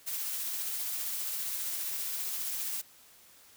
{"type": "noise with tremolo", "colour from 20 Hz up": "blue", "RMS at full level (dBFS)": -34, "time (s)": [0.06, 2.82], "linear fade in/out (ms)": 20, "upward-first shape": "triangle", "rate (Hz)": 15, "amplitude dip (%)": 25, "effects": ["white hiss -58 dBFS RMS until 3.56 s"]}